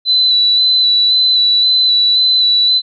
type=tone with vibrato; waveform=sine; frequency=3987 Hz; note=B7; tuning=16 cents sharp; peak=-8 dBFS; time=0.05-2.82 s; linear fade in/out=50 ms; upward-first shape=square; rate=1.9 Hz; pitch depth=18 cents each way; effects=none